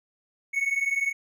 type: tone pair together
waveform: triangle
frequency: 2197 / 2217 Hz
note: C#7 / C#7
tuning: -16 / 0 cents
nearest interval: unison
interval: 16 cents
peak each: -26 / -24 dBFS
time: 0.53-1.13 s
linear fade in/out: 20 ms
effects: none